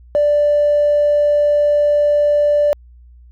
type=tone; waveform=triangle; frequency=587.3 Hz; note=D5; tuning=in tune; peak=-7 dBFS; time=0.15-2.73 s; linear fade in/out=0 ms; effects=tanh soft clip ceiling -8 dBFS + added 60 Hz sine -40 dBFS peak until 3.31 s